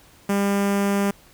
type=tone with notch filter; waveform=sawtooth; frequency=200 Hz; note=G3; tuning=35 cents sharp; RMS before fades=-21 dBFS; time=0.29-1.11 s; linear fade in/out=5 ms; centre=4000 Hz; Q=1.3; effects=pink hiss -52 dBFS RMS until 1.33 s